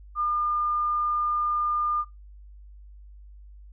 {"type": "tone", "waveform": "sine", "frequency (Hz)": 1207, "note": "D6", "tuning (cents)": 47, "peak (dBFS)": -23, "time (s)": [0.15, 2.05], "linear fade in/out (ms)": 50, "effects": ["noise-tail reverb RT60 0.2 s tail -18 dB re dry", "added 50 Hz sine -44 dBFS peak until 3.72 s"]}